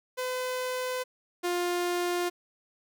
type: tone pair in turn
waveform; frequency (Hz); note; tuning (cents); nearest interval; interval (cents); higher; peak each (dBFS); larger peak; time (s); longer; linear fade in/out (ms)
sawtooth; 507 / 352.5; B4 / F4; +45 / +16; tritone; 629; first; -26 / -23; second; 0.17-1.04 / 1.43-2.3; neither; 20
effects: none